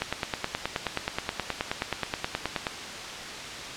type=click train; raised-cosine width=0.3 ms; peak=-10 dBFS; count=26; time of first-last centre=0.02-2.668 s; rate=9.44 Hz; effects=white hiss -36 dBFS RMS until 3.76 s + low-pass 5000 Hz 12 dB/octave